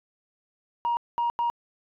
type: tone bursts at uneven times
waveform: sine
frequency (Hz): 946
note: A#5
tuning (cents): +25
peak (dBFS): -21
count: 3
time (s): 0.85-0.97 / 1.18-1.3 / 1.39-1.5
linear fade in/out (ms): 0
effects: tanh soft clip ceiling -20 dBFS